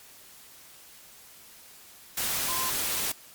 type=tone in noise; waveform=sine; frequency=1034 Hz; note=C6; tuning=21 cents flat; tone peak=-33 dBFS; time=2.48-2.7 s; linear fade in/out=5 ms; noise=white; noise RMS=-29 dBFS; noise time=2.17-3.12 s; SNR=-7 dB; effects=white hiss -51 dBFS RMS until 3.34 s + MP3 96 kbps